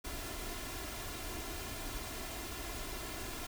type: noise with comb filter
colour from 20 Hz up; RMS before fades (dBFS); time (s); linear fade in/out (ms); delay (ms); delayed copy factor
pink; -42; 0.04-3.47; 10; 2.9; +0.6
effects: none